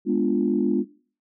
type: chord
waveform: sine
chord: G# diminished seventh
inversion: none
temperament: equal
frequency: 207.7 / 246.9 / 293.7 / 349.2 Hz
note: G#3 / B3 / D4 / F4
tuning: 0 / 0 / 0 / 0 cents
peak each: -24 dBFS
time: 0.05-0.85 s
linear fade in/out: 50 ms
effects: noise-tail reverb RT60 0.4 s tail -17 dB re dry + tanh soft clip ceiling -8 dBFS